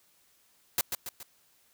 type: noise with echo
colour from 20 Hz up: white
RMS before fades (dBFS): -26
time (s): 0.78-0.81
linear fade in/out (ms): 2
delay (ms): 140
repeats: 3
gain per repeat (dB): -6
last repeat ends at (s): 1.23
effects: white hiss -66 dBFS RMS until 1.73 s